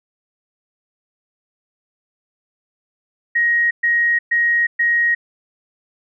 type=tone bursts; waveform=sine; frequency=1883 Hz; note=A#6; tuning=17 cents sharp; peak=-13 dBFS; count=4; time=3.35-5.15 s; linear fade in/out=10 ms; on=360 ms; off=120 ms; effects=none